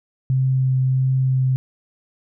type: tone with vibrato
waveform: sine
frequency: 130.81 Hz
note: C3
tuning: in tune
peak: -15 dBFS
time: 0.3-1.56 s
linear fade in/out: 0 ms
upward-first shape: triangle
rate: 1.5 Hz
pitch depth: 10 cents each way
effects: none